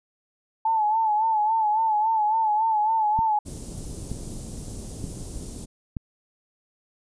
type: tone with vibrato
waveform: sine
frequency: 870 Hz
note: A5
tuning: 20 cents flat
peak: -19 dBFS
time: 0.65-3.39 s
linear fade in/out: 5 ms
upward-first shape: sine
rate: 3.6 Hz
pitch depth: 66 cents each way
type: click train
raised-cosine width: 5 ms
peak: -18 dBFS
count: 4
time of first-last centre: 3.19-5.968 s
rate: 1.08 Hz
type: band-stop noise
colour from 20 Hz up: pink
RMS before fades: -35 dBFS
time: 3.45-5.66 s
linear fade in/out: 20 ms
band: 350 to 9100 Hz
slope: 12 dB/octave
effects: resampled to 22050 Hz